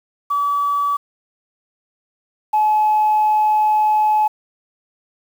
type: tone pair in turn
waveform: sine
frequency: 1146 / 854.1 Hz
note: D6 / G#5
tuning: -43 / +48 cents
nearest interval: perfect fourth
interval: 509 cents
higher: first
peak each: -15 / -11 dBFS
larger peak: second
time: 0.3-0.97 / 2.53-4.28 s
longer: second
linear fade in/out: 10 ms
effects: tanh soft clip ceiling -9 dBFS + 7-bit